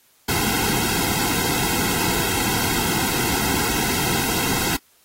pink noise with comb filter, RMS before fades -22 dBFS, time 0.28-4.77 s, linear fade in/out 10 ms, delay 1.7 ms, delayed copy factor -0.95, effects white hiss -58 dBFS RMS until 5.04 s + AAC 48 kbps

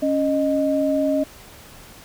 sine tone pair together, 277.2 / 618 Hz, C#4 / D#5, 0 / -12 cents, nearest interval octave + major second, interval 1388 cents, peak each -20 dBFS, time 0.02-1.24 s, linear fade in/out 10 ms, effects pink hiss -44 dBFS RMS until 2.04 s

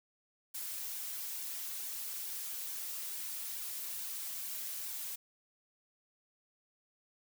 blue noise with flanger, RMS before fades -41 dBFS, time 0.54-5.16 s, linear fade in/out 10 ms, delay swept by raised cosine 1.5 to 6 ms, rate 2.3 Hz, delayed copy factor -0.65, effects none

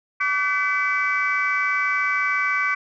sine tone cluster, 1152 / 1516 / 2003 / 2293 Hz, D6 / F#6 / B6 / D7, -34 / +42 / +24 / -42 cents, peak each -24 dBFS, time 0.2-2.75 s, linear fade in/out 10 ms, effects tanh soft clip ceiling -12 dBFS

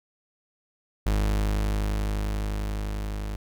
40% pulse tone with level ramp, 51.5 Hz, G#1, 14 cents flat, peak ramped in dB -20 to -29 dBFS, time 1.06-3.36 s, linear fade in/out 5 ms, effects none

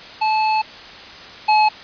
square tone pair in turn, 868 / 855.6 Hz, A5 / A5, -24 / -49 cents, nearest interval unison, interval 25 cents, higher first, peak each -16 / -12 dBFS, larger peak second, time 0.21-0.62 / 1.48-1.69 s, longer first, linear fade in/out 10 ms, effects white hiss -37 dBFS RMS until 1.83 s + resampled to 11025 Hz

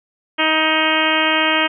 harmonic tone, 314.5 Hz, D#4, 19 cents sharp, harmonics 1 / 2 / 3 / 4 / 5 / 6 / 7 / 8 / 9 / 10, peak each -23 / -23 / -23 / -23 / -23 / -23 / -23 / -23 / -23 / -23 dBFS, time 0.38-1.68 s, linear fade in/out 20 ms, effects none

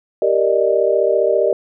sine chord, Eb major seventh, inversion first, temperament equal, 392 / 466.2 / 587.3 / 622.3 Hz, G4 / Bb4 / D5 / Eb5, 0 / 0 / 0 / 0 cents, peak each -18 dBFS, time 0.22-1.53 s, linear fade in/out 2 ms, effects none

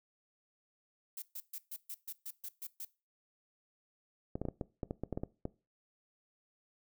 violet noise bursts, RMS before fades -43 dBFS, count 10, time 1.17-2.85 s, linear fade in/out 5 ms, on 51 ms, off 130 ms
clicks, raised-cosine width 2 ms, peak -23 dBFS, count 12, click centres 4.355 / 4.416 / 4.453 / 4.486 / 4.612 / 4.832 / 4.909 / 5.036 / 5.127 / 5.175 / 5.235 / 5.454 s
effects noise-tail reverb RT60 0.3 s tail -20 dB re dry

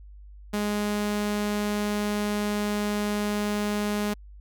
sawtooth tone, 207.7 Hz, G#3, in tune, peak -21 dBFS, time 0.53-4.14 s, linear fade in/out 10 ms, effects added 50 Hz sine -43 dBFS peak until 4.4 s

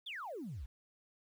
sine exponential sweep, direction down, 3729 to 51.91 Hz, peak -40 dBFS, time 0.06-0.66 s, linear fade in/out 10 ms, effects tanh soft clip ceiling -37 dBFS + 11-bit

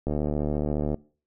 click train, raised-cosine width 2 ms, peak -14 dBFS, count 66, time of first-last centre 0.07-0.944 s, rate 74.4 Hz, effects noise-tail reverb RT60 0.4 s tail -22 dB re dry

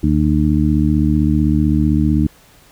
harmonic tone, 75.7 Hz, D#2, 47 cents flat, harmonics 1 / 2 / 3 / 4, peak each -17 / -17 / -17 / -17 dBFS, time 0.03-2.27 s, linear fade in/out 5 ms, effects pink hiss -48 dBFS RMS until 2.71 s

